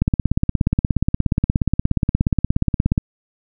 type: click train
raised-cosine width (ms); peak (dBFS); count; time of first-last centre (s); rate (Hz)
5; -3; 51; 0.02-2.979; 16.9
effects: none